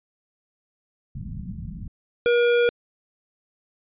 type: low-pass noise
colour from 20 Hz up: white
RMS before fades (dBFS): -34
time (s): 1.15-1.88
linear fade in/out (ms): 2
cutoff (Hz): 210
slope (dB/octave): 48
type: tone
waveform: square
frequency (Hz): 478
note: A#4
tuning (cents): +43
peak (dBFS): -17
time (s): 2.26-2.69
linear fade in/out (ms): 0
effects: resampled to 8000 Hz